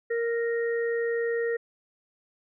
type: harmonic tone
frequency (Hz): 465.5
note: A#4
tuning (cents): -2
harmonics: 1 / 3 / 4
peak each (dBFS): -25 / -43 / -34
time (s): 0.1-1.57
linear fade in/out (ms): 10
effects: none